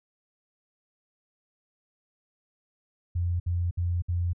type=tone bursts; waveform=sine; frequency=87.31 Hz; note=F2; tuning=in tune; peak=-24 dBFS; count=4; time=3.15-4.333 s; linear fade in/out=10 ms; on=250 ms; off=61 ms; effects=none